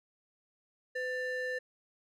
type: ring-modulated tone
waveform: triangle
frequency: 1140 Hz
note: C#6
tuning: 48 cents sharp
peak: -28 dBFS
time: 0.95-1.59 s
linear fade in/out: 10 ms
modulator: 634 Hz
effects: none